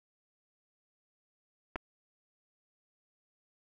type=clicks; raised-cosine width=0.5 ms; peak=-20 / -24 dBFS; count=2; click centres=1.758 / 1.761 s; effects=none